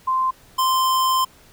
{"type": "tone pair in turn", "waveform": ["sine", "square"], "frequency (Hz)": [1041, 1041], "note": ["C6", "C6"], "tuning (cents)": [-9, -9], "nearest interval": "unison", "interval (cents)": 0, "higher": "neither", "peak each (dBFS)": -17, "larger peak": "neither", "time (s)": [[0.07, 0.31], [0.58, 1.25]], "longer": "second", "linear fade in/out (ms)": 10, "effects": ["pink hiss -51 dBFS RMS until 1.52 s"]}